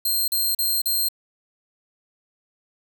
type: tone bursts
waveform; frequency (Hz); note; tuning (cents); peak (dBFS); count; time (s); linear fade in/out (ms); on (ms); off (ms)
5% pulse; 4186; C8; 0; -13; 4; 0.05-1.087; 5; 230; 39
effects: none